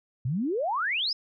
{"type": "exponential sweep", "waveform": "sine", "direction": "up", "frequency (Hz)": [114.5, 5350], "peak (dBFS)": -25, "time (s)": [0.25, 1.13], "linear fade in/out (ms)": 5, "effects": []}